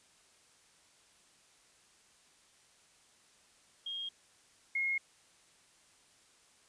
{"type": "tone pair in turn", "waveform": "sine", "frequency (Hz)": [3242, 2154], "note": ["G#7", "C7"], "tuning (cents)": [-42, 50], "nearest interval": "perfect fifth", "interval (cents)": 708, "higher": "first", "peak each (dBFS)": [-37, -30], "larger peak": "second", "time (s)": [[3.86, 4.09], [4.75, 4.98]], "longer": "neither", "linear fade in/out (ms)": 5, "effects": ["white hiss -65 dBFS RMS until 6.68 s", "resampled to 22050 Hz"]}